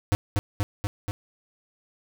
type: tone with echo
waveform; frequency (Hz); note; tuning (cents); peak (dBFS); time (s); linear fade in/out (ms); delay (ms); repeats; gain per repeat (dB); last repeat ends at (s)
square; 101.8; G#2; -34; -19; 0.12-0.15; 0; 240; 4; -2; 1.11
effects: none